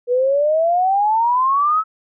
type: exponential sweep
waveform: sine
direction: up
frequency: 480 to 1310 Hz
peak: -13 dBFS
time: 0.07-1.84 s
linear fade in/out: 50 ms
effects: none